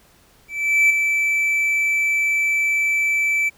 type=tone with ADSR envelope; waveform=triangle; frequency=2319 Hz; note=D7; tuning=22 cents flat; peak=-9 dBFS; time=0.48-3.5 s; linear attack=420 ms; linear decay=7 ms; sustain=-6 dB; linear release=21 ms; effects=pink hiss -54 dBFS RMS until 3.57 s